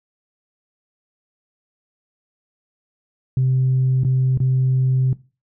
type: tone with dropouts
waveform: sine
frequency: 130 Hz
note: C3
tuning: 11 cents flat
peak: -13 dBFS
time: 3.37-5.13 s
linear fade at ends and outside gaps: 2 ms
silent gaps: 4.035-4.048 / 4.375-4.402 s
effects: noise-tail reverb RT60 0.3 s tail -19 dB re dry + tanh soft clip ceiling -11 dBFS